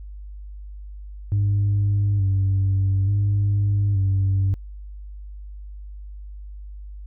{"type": "tone with vibrato", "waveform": "sine", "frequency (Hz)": 99, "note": "G2", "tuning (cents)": 18, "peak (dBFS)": -15, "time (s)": [1.32, 4.54], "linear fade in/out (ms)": 0, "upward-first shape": "square", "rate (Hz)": 0.57, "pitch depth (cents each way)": 40, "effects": ["tanh soft clip ceiling -15 dBFS", "added 50 Hz sine -34 dBFS peak until 7.06 s"]}